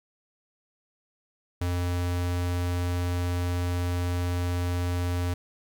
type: tone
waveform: square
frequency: 88.4 Hz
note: F2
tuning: 22 cents sharp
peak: -26 dBFS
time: 1.61-5.34 s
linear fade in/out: 5 ms
effects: 11-bit